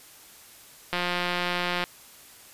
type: click train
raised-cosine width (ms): 0.3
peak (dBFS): -11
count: 162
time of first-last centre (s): 0.93-1.84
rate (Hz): 177
effects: white hiss -50 dBFS RMS until 2.53 s + resampled to 32000 Hz